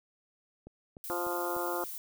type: click train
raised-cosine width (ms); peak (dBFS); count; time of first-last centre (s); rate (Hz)
2; -34; 4; 0.67-1.566; 3.35
type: noise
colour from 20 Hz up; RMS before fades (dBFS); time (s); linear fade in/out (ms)
violet; -41; 1.04-1.98; 0
type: harmonic tone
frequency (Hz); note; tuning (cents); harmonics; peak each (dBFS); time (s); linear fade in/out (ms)
175; F3; +4; 2 / 3 / 4 / 5 / 6 / 7 / 8; -36 / -38 / -39 / -40 / -41 / -41 / -42; 1.1-1.84; 0
effects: none